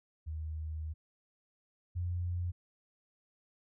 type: tone pair in turn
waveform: sine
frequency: 78.3 / 88.11 Hz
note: D#2 / F2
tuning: +11 / +16 cents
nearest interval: major second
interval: 205 cents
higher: second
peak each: -36 / -32 dBFS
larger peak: second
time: 0.26-0.94 / 1.95-2.52 s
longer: first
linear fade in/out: 20 ms
effects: none